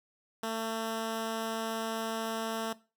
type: tone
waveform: 10% pulse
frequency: 224.1 Hz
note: A3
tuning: 32 cents sharp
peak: -24 dBFS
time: 0.43-2.73 s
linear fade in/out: 5 ms
effects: noise-tail reverb RT60 0.3 s tail -18 dB re dry